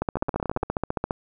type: two click trains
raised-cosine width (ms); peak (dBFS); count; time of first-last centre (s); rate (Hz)
1; -10 / -15; 17 / 9; 0.02-1.108 / 0.17-0.63; 14.7 / 17.4
effects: none